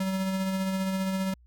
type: tone with tremolo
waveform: square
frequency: 190.4 Hz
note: F#3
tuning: 50 cents sharp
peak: -26 dBFS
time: 0-1.34 s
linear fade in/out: 5 ms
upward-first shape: sine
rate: 15 Hz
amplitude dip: 30%
effects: added 60 Hz sine -54 dBFS peak until 1.46 s